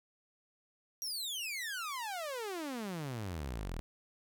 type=exponential sweep; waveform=sawtooth; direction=down; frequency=5800 to 36.71 Hz; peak=-34 dBFS; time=1.02-3.8 s; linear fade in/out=0 ms; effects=none